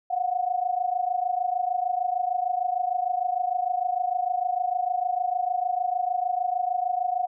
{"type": "tone pair together", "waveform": "sine", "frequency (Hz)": [713.4, 740], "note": ["F5", "F#5"], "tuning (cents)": [37, 0], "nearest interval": "minor second", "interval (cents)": 63, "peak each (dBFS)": -26, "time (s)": [0.1, 7.27], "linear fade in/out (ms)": 10, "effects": []}